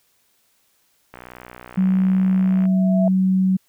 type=click train; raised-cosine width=0.5 ms; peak=-22 dBFS; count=94; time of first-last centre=1.14-2.655 s; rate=61.4 Hz
type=tone; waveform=sine; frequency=188.1 Hz; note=F#3; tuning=29 cents sharp; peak=-14 dBFS; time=1.77-3.57 s; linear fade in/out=10 ms
type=tone with exponential growth; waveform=sine; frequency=659.3 Hz; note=E5; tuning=in tune; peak=-18 dBFS; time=2.16-3.08 s; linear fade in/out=2 ms; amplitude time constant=200 ms
effects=white hiss -63 dBFS RMS until 3.68 s